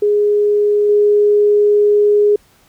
sine tone with level steps, 414.6 Hz, G#4, 3 cents flat, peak -10 / -8 dBFS, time 0.02-2.36 s, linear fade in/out 5 ms, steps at 0.89 s, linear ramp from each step 2 ms, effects pink hiss -52 dBFS RMS until 2.68 s

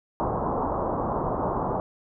white low-pass noise, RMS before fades -27 dBFS, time 0.2-1.8 s, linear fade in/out 0 ms, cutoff 1100 Hz, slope 48 dB/octave, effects none

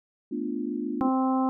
sine chord, B half-diminished seventh, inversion third, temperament equal, 220 / 246.9 / 293.7 / 349.2 Hz, A3 / B3 / D4 / F4, 0 / 0 / 0 / 0 cents, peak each -35 / -32 / -32 / -35 dBFS, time 0.31-1.09 s, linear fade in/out 10 ms
harmonic tone, 261.6 Hz, C4, in tune, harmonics 1 / 2 / 3 / 4 / 5, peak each -23 / -34 / -29 / -32 / -38 dBFS, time 1.01-1.49 s, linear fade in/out 0 ms
effects none

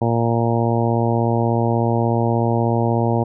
harmonic tone, 116.54 Hz, A#2, in tune, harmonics 1 / 2 / 3 / 4 / 5 / 6 / 7 / 8, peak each -19 / -22 / -24 / -25 / -26 / -27 / -27 / -28 dBFS, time 0.01-3.24 s, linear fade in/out 10 ms, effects none

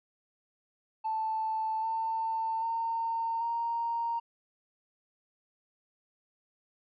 triangle tone with pitch steps, 880 / 896.4 / 913.1 / 930.2 Hz, A5 / A5 / A#5 / A#5, 0 / +32 / -36 / -4 cents, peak -25 dBFS, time 1.04-4.2 s, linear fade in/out 20 ms, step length 790 ms, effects tanh soft clip ceiling -27 dBFS + resampled to 11025 Hz

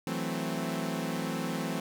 sawtooth chord, F# half-diminished seventh, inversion third, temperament equal with one note detuned, 164.81 / 184.36 / 220 / 261.6 Hz, E3 / F#3 / A3 / C4, 0 / -6 / 0 / 0 cents, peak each -32 / -34 / -33 / -32 dBFS, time 0.07-1.8 s, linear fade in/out 2 ms, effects none

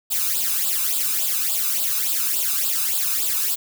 blue noise with flanger, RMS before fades -22 dBFS, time 0.1-3.56 s, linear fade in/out 20 ms, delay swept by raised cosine 0.24 to 0.81 ms, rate 3.5 Hz, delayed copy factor +0.8, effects none

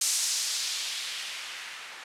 violet noise with low-pass filter sweep, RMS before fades -32 dBFS, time 0.01-2.04 s, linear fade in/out 5 ms, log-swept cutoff 7400 to 1600 Hz, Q 1.2, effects low-pass 12000 Hz 12 dB/octave

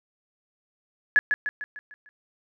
sine tone with echo, 1700 Hz, G#6, 40 cents sharp, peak -13 dBFS, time 1.16-1.19 s, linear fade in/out 0 ms, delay 150 ms, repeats 6, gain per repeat -6 dB, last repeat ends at 2.09 s, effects none

